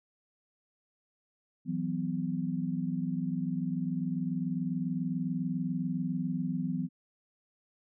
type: chord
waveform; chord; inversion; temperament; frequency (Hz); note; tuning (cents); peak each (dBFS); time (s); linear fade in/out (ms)
sine; E suspended second; none; equal with one note detuned; 164.81 / 185 / 252.1; E3 / F#3 / B3; 0 / 0 / +36; -34; 1.65-6.89; 50
effects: none